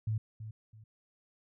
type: tone with echo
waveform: sine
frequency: 109.1 Hz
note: A2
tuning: 14 cents flat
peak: -29 dBFS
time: 0.07-0.18 s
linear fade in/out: 5 ms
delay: 330 ms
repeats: 2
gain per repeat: -11 dB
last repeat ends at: 0.84 s
effects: none